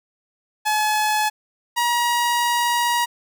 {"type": "tone pair in turn", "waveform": "sawtooth", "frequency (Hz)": [853, 954.4], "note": ["G#5", "A#5"], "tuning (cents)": [46, 41], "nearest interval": "major second", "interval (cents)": 195, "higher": "second", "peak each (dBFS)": -14, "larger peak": "neither", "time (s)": [[0.65, 1.3], [1.76, 3.06]], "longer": "second", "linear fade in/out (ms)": 20, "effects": []}